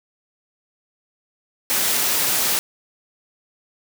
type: high-pass noise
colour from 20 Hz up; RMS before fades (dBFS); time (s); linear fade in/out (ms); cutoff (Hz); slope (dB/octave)
white; -20; 1.7-2.59; 0; 130; 12
effects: none